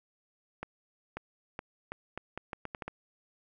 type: accelerating click train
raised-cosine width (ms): 0.5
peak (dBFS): -22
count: 11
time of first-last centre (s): 0.63-2.88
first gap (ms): 540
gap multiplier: 0.78
effects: none